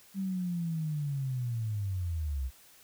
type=linear sweep; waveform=sine; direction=down; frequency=196.7 to 61.74 Hz; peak=-30 dBFS; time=0.14-2.51 s; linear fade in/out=50 ms; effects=white hiss -58 dBFS RMS until 2.83 s